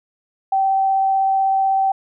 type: tone with vibrato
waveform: sine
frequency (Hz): 774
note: G5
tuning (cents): -22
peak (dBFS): -14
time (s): 0.52-1.92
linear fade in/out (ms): 5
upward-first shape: triangle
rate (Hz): 16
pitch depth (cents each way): 8
effects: none